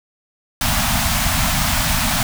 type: band-stop noise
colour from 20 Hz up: pink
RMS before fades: -18 dBFS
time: 0.61-2.23 s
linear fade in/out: 2 ms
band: 270 to 620 Hz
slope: 96 dB/octave
effects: none